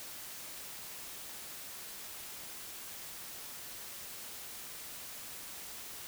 silence, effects white hiss -46 dBFS RMS until 6.07 s

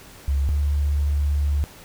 sine tone pair in turn, 69.3 / 72.33 Hz, C#2 / D2, 0 / -26 cents, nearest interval minor second, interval 74 cents, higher second, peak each -18 dBFS, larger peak neither, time 0.28-0.49 / 0.49-1.64 s, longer second, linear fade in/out 0 ms, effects pink hiss -45 dBFS RMS until 1.84 s

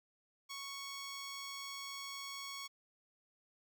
10% pulse tone, 1109 Hz, C#6, in tune, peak -35 dBFS, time 0.49-2.68 s, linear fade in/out 20 ms, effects none

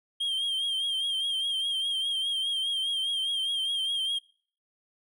triangle tone with vibrato, 3201 Hz, G7, 36 cents sharp, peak -25 dBFS, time 0.2-4.19 s, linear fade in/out 10 ms, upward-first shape triangle, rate 4.9 Hz, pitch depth 64 cents each way, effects noise-tail reverb RT60 0.5 s tail -25 dB re dry

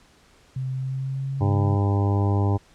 sine tone with pitch glide, 130.7 to 136.72 Hz, C3 to C#3, -1 to -24 cents, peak -25 dBFS, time 0.56-1.76 s, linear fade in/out 5 ms, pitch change +77 cents, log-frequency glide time 0.72-1.4 s
harmonic tone, 100.2 Hz, G2, 38 cents sharp, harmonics 1 / 2 / 3 / 4 / 5 / 6 / 7 / 8 / 9 / 10, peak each -19 / -31 / -29 / -31 / -38 / -37 / -41 / -33 / -37 / -38 dBFS, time 1.4-2.58 s, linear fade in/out 20 ms
effects pink hiss -56 dBFS RMS until 2.74 s + low-pass 8000 Hz 12 dB/octave

